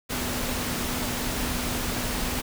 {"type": "tone in noise", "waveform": "sine", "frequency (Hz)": 246.9, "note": "B3", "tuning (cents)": 0, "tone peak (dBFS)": -35, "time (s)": [0.09, 2.42], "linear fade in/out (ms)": 20, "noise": "pink", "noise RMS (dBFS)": -29, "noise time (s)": [0.09, 2.42], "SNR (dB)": -9, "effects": []}